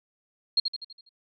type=tone with echo; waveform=sine; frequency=4241 Hz; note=C8; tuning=23 cents sharp; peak=-18 dBFS; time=0.57-0.6 s; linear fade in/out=5 ms; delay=82 ms; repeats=6; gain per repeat=-6 dB; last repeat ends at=1.092 s; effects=none